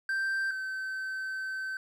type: tone pair in turn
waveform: triangle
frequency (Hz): 1568 / 1539.3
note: G6 / G6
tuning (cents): 0 / -32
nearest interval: unison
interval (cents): 32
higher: first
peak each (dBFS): -26 / -31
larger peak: first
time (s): 0.09-0.51 / 0.51-1.77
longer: second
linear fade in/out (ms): 2
effects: none